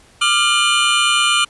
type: tone cluster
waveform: square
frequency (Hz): 1187 / 1391 / 2410 / 2906 / 3035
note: D6 / F6 / D7 / F#7 / F#7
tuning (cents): +18 / -7 / +44 / -32 / +43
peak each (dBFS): -20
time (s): 0.21-1.45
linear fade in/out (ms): 10
effects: pink hiss -49 dBFS RMS until 1.49 s + resampled to 24000 Hz